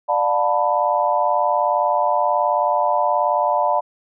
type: chord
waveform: sine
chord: B half-diminished seventh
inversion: first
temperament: just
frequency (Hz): 592.7 / 711.2 / 889 / 987.8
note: D5 / F5 / A5 / B5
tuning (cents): +16 / +31 / +18 / 0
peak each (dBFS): -21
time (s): 0.08-3.81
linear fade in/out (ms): 20
effects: none